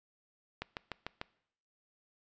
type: click train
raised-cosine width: 0.3 ms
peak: -21 dBFS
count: 5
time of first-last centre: 0.62-1.214 s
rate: 6.73 Hz
effects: noise-tail reverb RT60 0.7 s tail -22 dB re dry + resampled to 16000 Hz